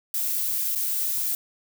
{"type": "noise with dropouts", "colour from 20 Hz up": "violet", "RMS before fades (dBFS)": -26, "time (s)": [0.14, 1.35], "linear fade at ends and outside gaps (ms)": 2, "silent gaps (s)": [0.751, 0.757], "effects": []}